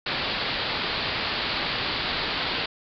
white low-pass noise, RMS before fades -28 dBFS, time 0.06-2.66 s, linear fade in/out 5 ms, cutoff 4700 Hz, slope 96 dB/octave, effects none

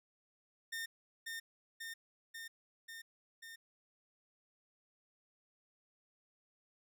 sawtooth tone with echo, 1821 Hz, A#6, 41 cents flat, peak -36 dBFS, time 0.72-0.86 s, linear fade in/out 10 ms, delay 540 ms, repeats 5, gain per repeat -2 dB, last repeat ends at 3.56 s, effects none

